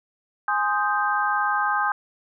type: chord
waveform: sine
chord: Ab major seventh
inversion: none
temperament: equal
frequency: 830.6 / 1046.5 / 1244.5 / 1568 Hz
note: Ab5 / C6 / Eb6 / G6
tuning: 0 / 0 / 0 / 0 cents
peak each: -25 / -28 / -25 / -25 dBFS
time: 0.48-1.92 s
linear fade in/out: 2 ms
effects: none